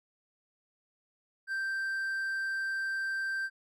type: tone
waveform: triangle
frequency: 1568 Hz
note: G6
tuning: in tune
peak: -29 dBFS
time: 1.47-3.5 s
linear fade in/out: 50 ms
effects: none